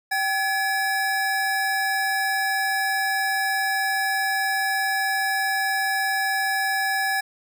square tone pair together, 776.8 / 1700 Hz, G5 / G#6, -16 / +40 cents, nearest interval octave + major second, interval 1356 cents, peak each -26 / -24 dBFS, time 0.11-7.21 s, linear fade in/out 10 ms, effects none

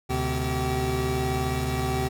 25% pulse tone cluster, 73.4 / 127.9 / 384.5 Hz, D2 / C3 / G4, 0 / -39 / -33 cents, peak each -25 dBFS, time 0.09-2.09 s, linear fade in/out 20 ms, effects none

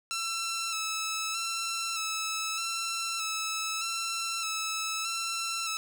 10% pulse tone with vibrato, 1325 Hz, E6, 9 cents sharp, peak -22 dBFS, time 0.11-5.77 s, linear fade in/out 0 ms, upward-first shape square, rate 0.81 Hz, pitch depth 27 cents each way, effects none

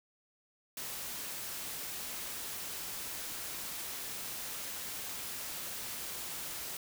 white noise, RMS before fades -41 dBFS, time 0.77-6.77 s, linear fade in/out 2 ms, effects none

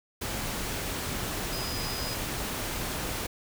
sine tone in noise, 4978 Hz, D#8, in tune, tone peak -37 dBFS, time 1.52-2.15 s, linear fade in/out 10 ms, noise pink, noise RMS -33 dBFS, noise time 0.21-3.27 s, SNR -7 dB, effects none

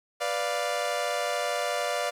sawtooth chord, B diminished, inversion none, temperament equal, 493.9 / 587.3 / 698.5 Hz, B4 / D5 / F5, 0 / 0 / 0 cents, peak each -30 / -26 / -27 dBFS, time 0.2-2.11 s, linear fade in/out 20 ms, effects low-pass 11000 Hz 12 dB/octave + 10-bit

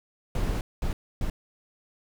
brown noise bursts at uneven times, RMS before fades -27 dBFS, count 3, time 0.35-0.61 / 0.82-0.93 / 1.21-1.3 s, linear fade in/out 2 ms, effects none

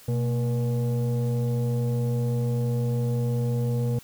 sine tone with frequency modulation, 123.47 Hz, B2, in tune, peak -21 dBFS, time 0.08-3.99 s, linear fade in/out 5 ms, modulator 355 Hz, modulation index 0.67, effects tanh soft clip ceiling -18 dBFS + white hiss -50 dBFS RMS until 4.03 s

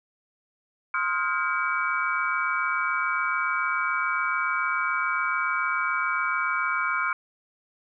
sine tone cluster, 1051 / 1265 / 1412 / 1596 / 2280 Hz, C6 / D#6 / F6 / G6 / C#7, +7 / +28 / +19 / +31 / +48 cents, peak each -30 / -30 / -27 / -35 / -30 dBFS, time 0.94-7.13 s, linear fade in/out 2 ms, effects none

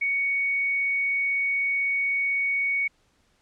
sine tone, 2231 Hz, C#7, 11 cents sharp, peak -22 dBFS, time 0.01-2.88 s, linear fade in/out 10 ms, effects pink hiss -66 dBFS RMS until 3.41 s + low-pass 8000 Hz 12 dB/octave

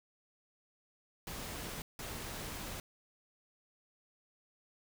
pink noise bursts at uneven times, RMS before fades -43 dBFS, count 2, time 1.27-1.82 / 1.99-2.8 s, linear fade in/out 2 ms, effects none

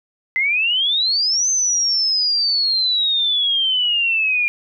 sine exponential two-way sweep, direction up then down, 2029 to 6272 to 2396 Hz, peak -15 dBFS, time 0.36-4.48 s, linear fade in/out 0 ms, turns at 1.49 s, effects none

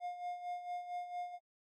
triangle tone with tremolo, 711 Hz, F5, 31 cents sharp, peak -35 dBFS, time 0-1.39 s, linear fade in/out 50 ms, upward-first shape sine, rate 4.4 Hz, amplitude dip 65%, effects AAC 32 kbps

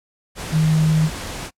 sine tone in noise, 157.3 Hz, D#3, 19 cents sharp, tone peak -13 dBFS, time 0.51-1.1 s, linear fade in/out 50 ms, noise pink, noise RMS -30 dBFS, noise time 0.35-1.51 s, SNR +14 dB, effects noise-tail reverb RT60 0.1 s tail -25 dB re dry + low-pass 10000 Hz 12 dB/octave

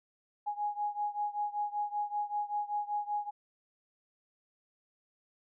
sine beating tone pair, 828 / 833.2 Hz, G#5 / G#5, -5 / +5 cents, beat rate 5.2 Hz, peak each -34 / -36 dBFS, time 0.46-3.31 s, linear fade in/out 20 ms, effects none

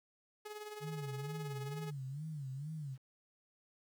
sawtooth tone with tremolo, 422 Hz, G#4, 28 cents sharp, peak -39 dBFS, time 0.45-1.91 s, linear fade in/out 10 ms, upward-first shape sine, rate 19 Hz, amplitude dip 55%
sine tone with vibrato, 144.1 Hz, D3, 33 cents flat, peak -40 dBFS, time 0.8-2.98 s, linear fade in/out 50 ms, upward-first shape sine, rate 2.2 Hz, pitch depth 170 cents each way
effects 11-bit

